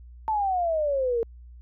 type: exponential sweep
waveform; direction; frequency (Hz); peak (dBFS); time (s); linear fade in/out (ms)
sine; down; 891 to 452; -22; 0.28-1.23; 0
effects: added 60 Hz sine -43 dBFS peak until 1.61 s